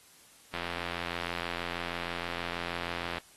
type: click train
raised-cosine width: 0.3 ms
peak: -19 dBFS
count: 229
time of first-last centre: 0.54-3.182 s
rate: 86.3 Hz
effects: white hiss -58 dBFS RMS until 3.36 s + AAC 32 kbps